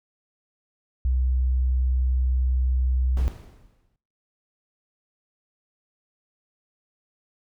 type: tone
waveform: sine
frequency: 63.6 Hz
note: C2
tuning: 48 cents flat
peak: -19 dBFS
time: 1.05-3.28 s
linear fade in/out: 0 ms
type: noise with exponential decay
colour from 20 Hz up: brown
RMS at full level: -31 dBFS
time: 3.17-3.96 s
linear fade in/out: 1 ms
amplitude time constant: 170 ms
effects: noise-tail reverb RT60 0.8 s tail -25 dB re dry